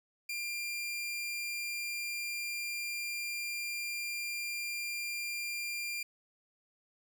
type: tone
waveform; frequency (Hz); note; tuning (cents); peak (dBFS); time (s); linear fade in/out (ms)
sawtooth; 2390; D7; +30; -32; 0.29-6.03; 5
effects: none